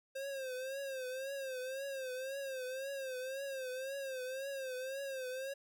square tone with vibrato, 530 Hz, C5, 22 cents sharp, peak -40 dBFS, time 0.15-5.54 s, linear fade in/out 10 ms, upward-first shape triangle, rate 1.9 Hz, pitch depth 95 cents each way, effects none

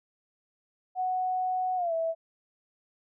sine tone with pitch glide, 740 to 655.5 Hz, F#5 to E5, 0 to -10 cents, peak -26 dBFS, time 0.95-2.15 s, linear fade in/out 50 ms, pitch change -210 cents, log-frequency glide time 1.76-1.93 s, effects none

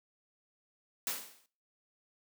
white noise with exponential decay, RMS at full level -32 dBFS, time 1.07-1.46 s, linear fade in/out 1 ms, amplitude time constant 84 ms, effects noise-tail reverb RT60 0.4 s tail -19 dB re dry + high-pass 200 Hz 12 dB/octave

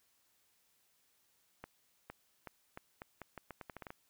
accelerating click train, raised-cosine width 0.5 ms, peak -30 dBFS, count 14, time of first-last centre 1.64-3.905 s, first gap 460 ms, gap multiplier 0.81, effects white hiss -74 dBFS RMS until 4.09 s

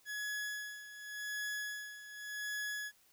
40% pulse tone with tremolo, 1687 Hz, G#6, 27 cents sharp, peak -36 dBFS, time 0.05-2.92 s, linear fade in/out 50 ms, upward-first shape sine, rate 0.88 Hz, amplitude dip 75%, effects white hiss -68 dBFS RMS until 3.12 s

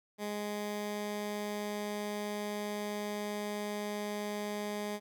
15% pulse tone, 207.7 Hz, G#3, in tune, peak -29 dBFS, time 0.18-5 s, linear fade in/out 50 ms, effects none

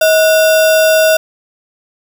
sine tone with sample-and-hold, 635 Hz, D#5, 35 cents sharp, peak -6 dBFS, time 0.01-1.17 s, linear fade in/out 5 ms, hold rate 2100 Hz, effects none

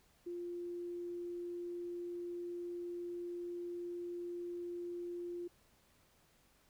sine tone, 349.2 Hz, F4, in tune, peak -40 dBFS, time 0.26-5.48 s, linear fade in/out 10 ms, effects pink hiss -70 dBFS RMS until 6.69 s

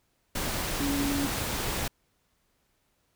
sine tone in noise, 281.8 Hz, C#4, 29 cents sharp, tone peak -27 dBFS, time 0.8-1.27 s, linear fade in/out 5 ms, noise pink, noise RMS -31 dBFS, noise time 0.35-1.88 s, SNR +1 dB, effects pink hiss -72 dBFS RMS until 3.15 s

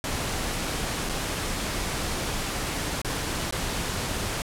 pink noise with dropouts, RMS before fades -29 dBFS, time 0.04-4.42 s, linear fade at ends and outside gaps 1 ms, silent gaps 1.091-1.095 / 3.017-3.047 / 3.51-3.524 s, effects low-pass 11000 Hz 12 dB/octave

